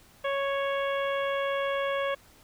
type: harmonic tone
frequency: 554 Hz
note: C#5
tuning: 1 cent flat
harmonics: 1 / 2 / 3 / 4 / 5 / 6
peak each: -28 / -33 / -36 / -39 / -42 / -42 dBFS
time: 0.24-2.15 s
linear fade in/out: 10 ms
effects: pink hiss -57 dBFS RMS until 2.43 s